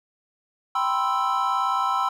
triangle chord, C major seventh, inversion second, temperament equal, 784 / 987.8 / 1046.5 / 1318.5 Hz, G5 / B5 / C6 / E6, 0 / 0 / 0 / 0 cents, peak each -26 / -25 / -25 / -23 dBFS, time 0.75-2.09 s, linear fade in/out 5 ms, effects none

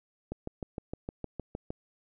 click train, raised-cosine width 2 ms, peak -22 dBFS, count 10, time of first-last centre 0.32-1.705 s, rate 6.5 Hz, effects none

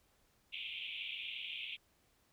pink band-pass noise, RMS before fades -44 dBFS, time 0.52-1.77 s, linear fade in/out 20 ms, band 2300 to 3500 Hz, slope 96 dB/octave, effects pink hiss -73 dBFS RMS until 2.32 s

